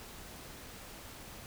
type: silence
effects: pink hiss -49 dBFS RMS until 1.46 s